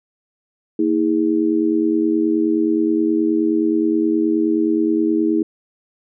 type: tone with amplitude modulation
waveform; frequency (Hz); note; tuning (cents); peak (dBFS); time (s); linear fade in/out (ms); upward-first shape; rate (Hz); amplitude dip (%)
sine; 321.2; E4; -45; -10; 0.79-5.43; 5; sine; 89.5; 95
effects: none